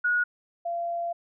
sine tone pair in turn, 1453 / 685.7 Hz, F#6 / F5, -32 / -32 cents, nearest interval octave + minor second, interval 1300 cents, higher first, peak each -21 / -27 dBFS, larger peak first, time 0.04-0.24 / 0.65-1.13 s, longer second, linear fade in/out 10 ms, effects none

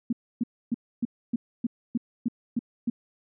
sine tone bursts, 235.8 Hz, A#3, 20 cents sharp, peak -22 dBFS, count 10, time 0.1-2.9 s, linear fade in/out 5 ms, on 28 ms, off 280 ms, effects none

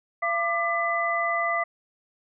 sine tone cluster, 681 / 1188 / 2004 Hz, F5 / D6 / B6, -44 / +20 / +25 cents, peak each -27 dBFS, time 0.22-1.64 s, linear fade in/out 10 ms, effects none

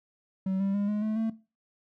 triangle tone with pitch steps, 190 / 196.25 / 202.7 / 209.4 / 216.2 / 223.4 Hz, F#3 / G3 / G#3 / G#3 / A3 / A3, +46 / +2 / -42 / +15 / -30 / +27 cents, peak -24 dBFS, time 0.46-1.3 s, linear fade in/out 5 ms, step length 140 ms, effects noise-tail reverb RT60 0.3 s tail -17 dB re dry

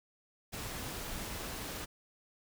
pink noise, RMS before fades -41 dBFS, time 0.52-1.86 s, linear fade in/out 20 ms, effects none

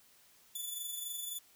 5% pulse tone with amplitude modulation, 3477 Hz, A7, 21 cents flat, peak -29 dBFS, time 0.55-1.39 s, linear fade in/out 5 ms, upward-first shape sine, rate 23.6 Hz, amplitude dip 45%, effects white hiss -64 dBFS RMS until 1.55 s

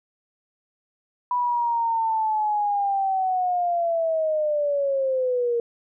sine linear sweep, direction down, 987.8 to 466.2 Hz, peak -20 dBFS, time 1.31-5.6 s, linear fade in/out 2 ms, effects none

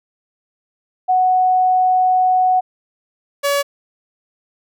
sine / sawtooth tone pair in turn, 740 / 566.8 Hz, F#5 / C#5, 0 / +38 cents, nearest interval perfect fourth, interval 462 cents, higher first, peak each -11 dBFS, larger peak neither, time 1.08-2.61 / 3.43-3.63 s, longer first, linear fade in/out 20 ms, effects none

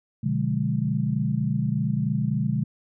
sine chord, B diminished seventh, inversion none, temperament equal with one note detuned, 123.47 / 146.83 / 179.01 / 207.7 Hz, B2 / D3 / F3 / Ab3, 0 / 0 / +43 / 0 cents, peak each -27 / -26 / -30 / -27 dBFS, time 0.23-2.64 s, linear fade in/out 10 ms, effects none

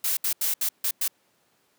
blue noise bursts at uneven times, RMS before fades -25 dBFS, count 6, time 0.04-0.17 / 0.24-0.33 / 0.41-0.54 / 0.61-0.69 / 0.84-0.91 / 1.01-1.08 s, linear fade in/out 5 ms, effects pink hiss -66 dBFS RMS until 1.78 s + high-pass 200 Hz 12 dB/octave

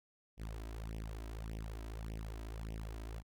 sawtooth tone with flanger, 54.6 Hz, A1, 13 cents flat, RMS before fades -44 dBFS, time 0.37-3.23 s, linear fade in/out 50 ms, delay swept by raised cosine 0.34 to 3.14 ms, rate 1.7 Hz, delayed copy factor +0.9, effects none

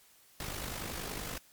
pink noise with amplitude modulation, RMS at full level -37 dBFS, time 0.4-1.38 s, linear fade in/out 2 ms, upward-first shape sine, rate 50.6 Hz, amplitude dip 55%, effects white hiss -62 dBFS RMS until 1.52 s + MP3 96 kbps

